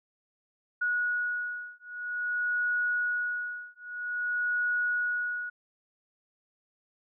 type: beating tone pair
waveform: sine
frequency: 1458 / 1458.51 Hz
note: F#6 / F#6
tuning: -26 / -25 cents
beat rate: 0.51 Hz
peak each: -31 dBFS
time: 0.81-5.5 s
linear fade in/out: 10 ms
effects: none